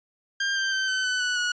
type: tone with pitch steps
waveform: sawtooth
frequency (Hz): 1597 / 1573.2 / 1549.7 / 1526.6 / 1503.9 / 1481.5 / 1459.4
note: G6 / G6 / G6 / G6 / F#6 / F#6 / F#6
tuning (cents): +32 / +6 / -20 / -46 / +28 / +2 / -24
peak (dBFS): -20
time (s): 0.4-1.52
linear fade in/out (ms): 5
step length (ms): 160
effects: resampled to 16000 Hz